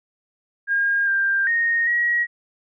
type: tone with pitch steps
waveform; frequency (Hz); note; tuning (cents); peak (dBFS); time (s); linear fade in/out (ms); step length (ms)
sine; 1619 / 1588 / 1857 / 1905; G#6 / G6 / A#6 / A#6; -45 / +22 / -7 / +37; -17; 0.67-2.27; 50; 400
effects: none